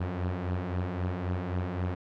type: beating tone pair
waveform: sawtooth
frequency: 87.31 / 91.11 Hz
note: F2 / F#2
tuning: 0 / -26 cents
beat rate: 3.8 Hz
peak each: -31 / -27 dBFS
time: 0-1.95 s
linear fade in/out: 10 ms
effects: low-pass 2000 Hz 12 dB/octave